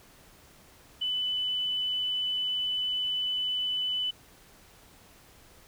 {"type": "tone", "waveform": "sine", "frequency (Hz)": 2997, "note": "F#7", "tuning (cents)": 22, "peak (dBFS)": -27, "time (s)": [1.01, 4.11], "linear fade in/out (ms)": 10, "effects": ["pink hiss -56 dBFS RMS until 5.67 s"]}